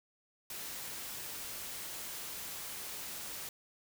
white noise, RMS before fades -43 dBFS, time 0.5-3.49 s, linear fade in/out 2 ms, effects none

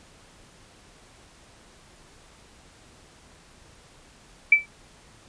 sine tone with exponential decay, 2319 Hz, D7, 22 cents flat, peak -8 dBFS, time 4.52-4.66 s, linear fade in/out 5 ms, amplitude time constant 29 ms, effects pink hiss -53 dBFS RMS until 5.28 s + resampled to 22050 Hz

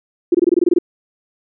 sine tone bursts, 349.2 Hz, F4, in tune, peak -8 dBFS, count 10, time 0.32-0.787 s, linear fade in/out 5 ms, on 26 ms, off 23 ms, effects none

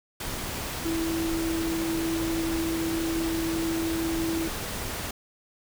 sine tone in noise, 328.3 Hz, E4, 7 cents flat, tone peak -26 dBFS, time 0.85-4.48 s, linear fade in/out 5 ms, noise pink, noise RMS -33 dBFS, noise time 0.2-5.11 s, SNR +4 dB, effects none

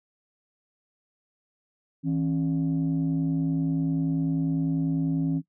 sine tone pair together, 161.7 / 271.9 Hz, E3 / C#4, -33 / -33 cents, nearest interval major sixth, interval 900 cents, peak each -24 dBFS, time 2.03-5.42 s, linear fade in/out 50 ms, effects noise-tail reverb RT60 0.1 s tail -17 dB re dry + tanh soft clip ceiling -18 dBFS

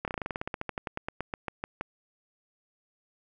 slowing click train, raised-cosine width 0.5 ms, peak -17 dBFS, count 23, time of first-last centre 0.05-1.81 s, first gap 28 ms, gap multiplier 1.09, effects none

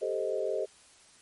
sine chord, A half-diminished seventh, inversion third, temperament equal with one note detuned, 394.7 / 440 / 523.3 / 622.3 Hz, G4 / A4 / C5 / Eb5, +12 / 0 / 0 / 0 cents, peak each -34 dBFS, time 0.01-0.66 s, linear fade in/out 20 ms, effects white hiss -58 dBFS RMS until 1.21 s + MP3 48 kbps

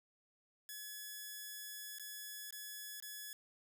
5% pulse tone with dropouts, 1700 Hz, G#6, 40 cents sharp, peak -35 dBFS, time 0.69-3.33 s, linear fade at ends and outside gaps 1 ms, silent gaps 1.985-1.996 / 2.507-2.525 / 3.001-3.024 s, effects none

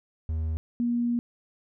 triangle / sine tone pair in turn, 79.6 / 238.5 Hz, D#2 / A#3, +40 / +40 cents, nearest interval octave + perfect fifth, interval 1900 cents, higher second, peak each -24 / -23 dBFS, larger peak second, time 0.29-0.57 / 0.8-1.19 s, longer second, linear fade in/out 0 ms, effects none

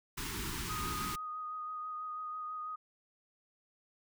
pink band-stop noise, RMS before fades -39 dBFS, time 0.17-1.16 s, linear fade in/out 10 ms, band 430 to 860 Hz, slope 96 dB/octave
sine tone with vibrato, 1244 Hz, D#6, 1 cent flat, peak -38 dBFS, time 0.69-2.76 s, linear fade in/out 10 ms, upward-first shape sine, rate 6.1 Hz, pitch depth 16 cents each way
effects none

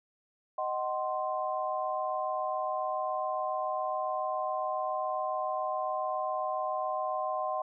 sine chord, C diminished, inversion first, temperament equal with one note detuned, 622.3 / 749.5 / 1046.5 Hz, Eb5 / Gb5 / C6, 0 / +22 / 0 cents, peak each -34 dBFS, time 0.58-7.62 s, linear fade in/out 5 ms, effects none

